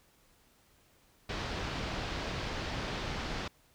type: low-pass noise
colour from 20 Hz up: pink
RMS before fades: -37 dBFS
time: 1.29-3.48 s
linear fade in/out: 5 ms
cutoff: 5000 Hz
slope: 24 dB/octave
effects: pink hiss -66 dBFS RMS until 3.74 s